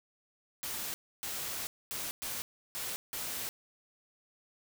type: noise bursts at uneven times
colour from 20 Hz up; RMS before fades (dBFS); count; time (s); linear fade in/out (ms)
white; -38; 6; 0.63-0.94 / 1.23-1.67 / 1.91-2.11 / 2.22-2.42 / 2.75-2.96 / 3.13-3.49; 0
effects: none